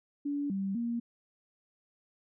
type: tone with pitch steps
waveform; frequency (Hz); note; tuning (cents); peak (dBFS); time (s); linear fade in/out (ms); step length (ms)
sine; 286.7 / 194.8 / 235; D4 / G3 / A#3; -42 / -11 / +14; -30; 0.25-1; 10; 250
effects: none